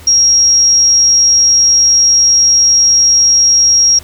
sine tone, 5610 Hz, F8, 7 cents sharp, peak -5 dBFS, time 0.07-3.99 s, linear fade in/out 5 ms, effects added 82 Hz sine -35 dBFS peak until 4.03 s + pink hiss -37 dBFS RMS until 4.03 s

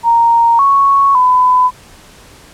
sine tone with pitch steps, 930 / 1108 / 1004 Hz, A#5 / C#6 / B5, -4 / -1 / +28 cents, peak -6 dBFS, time 0.03-1.71 s, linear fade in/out 50 ms, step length 560 ms, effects pink hiss -40 dBFS RMS until 2.53 s + low-pass 11000 Hz 12 dB/octave

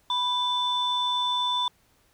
sine tone pair together, 987.8 / 3520 Hz, B5 / A7, 0 / 0 cents, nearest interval octave + minor seventh, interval 2200 cents, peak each -25 dBFS, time 0.1-1.68 s, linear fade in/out 2 ms, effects tanh soft clip ceiling -17 dBFS + pink hiss -64 dBFS RMS until 2.13 s

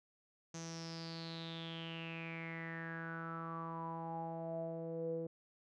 sawtooth tone with low-pass filter sweep, 164.81 Hz, E3, in tune, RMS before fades -44 dBFS, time 0.54-5.27 s, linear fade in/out 5 ms, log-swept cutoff 6300 to 450 Hz, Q 8.9, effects none

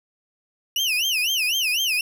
35% pulse tone with vibrato, 2794 Hz, F7, in tune, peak -18 dBFS, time 0.76-2.01 s, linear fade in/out 2 ms, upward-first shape sine, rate 4 Hz, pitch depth 230 cents each way, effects none

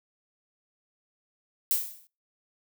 violet noise with exponential decay, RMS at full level -22 dBFS, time 1.71-2.07 s, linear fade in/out 0 ms, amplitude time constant 78 ms, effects noise-tail reverb RT60 0.3 s tail -23 dB re dry

